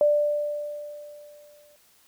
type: tone with exponential decay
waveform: sine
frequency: 590 Hz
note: D5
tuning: 8 cents sharp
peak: -15 dBFS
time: 0.01-1.76 s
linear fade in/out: 1 ms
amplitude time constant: 380 ms
effects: white hiss -60 dBFS RMS until 2.07 s